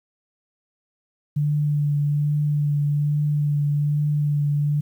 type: tone with vibrato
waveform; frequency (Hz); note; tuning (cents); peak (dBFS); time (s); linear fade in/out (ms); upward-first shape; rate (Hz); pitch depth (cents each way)
sine; 146.9; D3; +1; -18; 1.36-4.81; 10; triangle; 1.2; 21
effects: 9-bit